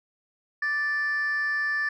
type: tone pair together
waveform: sine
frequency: 1174.7 / 1760.1 Hz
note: D6 / A6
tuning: 0 / 0 cents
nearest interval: perfect fifth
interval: 700 cents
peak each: -33 / -22 dBFS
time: 0.62-1.89 s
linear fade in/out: 5 ms
effects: tanh soft clip ceiling -22 dBFS